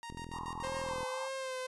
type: tone with tremolo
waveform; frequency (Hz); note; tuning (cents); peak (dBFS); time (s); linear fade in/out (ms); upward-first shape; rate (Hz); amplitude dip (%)
sawtooth; 932.3; A#5; 0; -39; 0.03-0.89; 0; square; 7; 75
type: click train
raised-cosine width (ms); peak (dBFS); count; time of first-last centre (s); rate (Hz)
3; -33; 40; 0.1-1.031; 41.9
type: band-pass noise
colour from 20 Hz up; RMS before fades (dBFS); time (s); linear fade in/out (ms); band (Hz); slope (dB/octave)
white; -43; 0.31-1.3; 50; 840 to 1100; 96
type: tone with vibrato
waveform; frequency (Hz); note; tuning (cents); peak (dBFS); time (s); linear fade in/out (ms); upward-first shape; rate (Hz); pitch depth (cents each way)
sawtooth; 523.3; C5; 0; -33; 0.63-1.67; 10; sine; 1.8; 35
effects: resampled to 24000 Hz